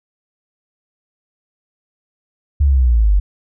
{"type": "linear sweep", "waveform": "sine", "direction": "down", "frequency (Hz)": [73.42, 46.25], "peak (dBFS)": -9, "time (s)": [2.6, 3.2], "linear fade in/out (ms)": 10, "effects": []}